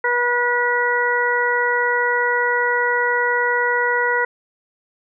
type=harmonic tone; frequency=485.1 Hz; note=B4; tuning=31 cents flat; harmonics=1 / 2 / 3 / 4; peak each=-22 / -22 / -21 / -21 dBFS; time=0.04-4.25 s; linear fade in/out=5 ms; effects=none